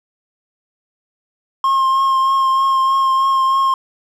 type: tone with vibrato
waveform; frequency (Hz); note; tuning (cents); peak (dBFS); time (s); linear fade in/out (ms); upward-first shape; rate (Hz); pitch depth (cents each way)
triangle; 1069; C6; +37; -10; 1.64-3.74; 2; triangle; 3.2; 21
effects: none